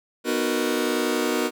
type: chord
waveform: sawtooth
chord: B major seventh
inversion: none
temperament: just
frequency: 246.9 / 308.7 / 370.4 / 463 Hz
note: B3 / D#4 / F#4 / A#4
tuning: 0 / -14 / +2 / -12 cents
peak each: -23 dBFS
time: 0.24-1.51 s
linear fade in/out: 50 ms
effects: none